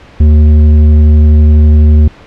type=tone with tanh clipping; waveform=sine; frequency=76 Hz; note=D#2; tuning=40 cents flat; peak=-3 dBFS; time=0.2-2.08 s; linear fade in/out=5 ms; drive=9 dB; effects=pink hiss -36 dBFS RMS until 2.26 s + low-pass 3000 Hz 12 dB/octave